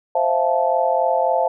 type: chord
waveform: sine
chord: F major seventh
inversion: second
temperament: just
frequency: 523.8 / 654.8 / 698.5 / 873.1 Hz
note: C5 / E5 / F5 / A5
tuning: +2 / -12 / 0 / -14 cents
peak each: -21 dBFS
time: 0.15-1.48 s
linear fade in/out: 5 ms
effects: none